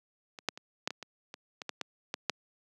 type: clicks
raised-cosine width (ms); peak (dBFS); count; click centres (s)
0.2; -27 / -11 / -27 / -12 / -20 / -24 / -25 / -22 / -17 / -16 / -15 / -10; 12; 0.388 / 0.487 / 0.575 / 0.875 / 0.906 / 1.027 / 1.341 / 1.618 / 1.693 / 1.813 / 2.141 / 2.297
effects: high-pass 200 Hz 12 dB/octave